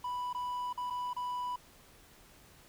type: tone with dropouts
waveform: triangle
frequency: 987.8 Hz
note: B5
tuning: in tune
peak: -32 dBFS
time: 0.04-1.56 s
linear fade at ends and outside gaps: 5 ms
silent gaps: 0.33-0.347 / 0.729-0.775 / 0.901-0.905 / 1.133-1.164 s
effects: pink hiss -59 dBFS RMS until 2.68 s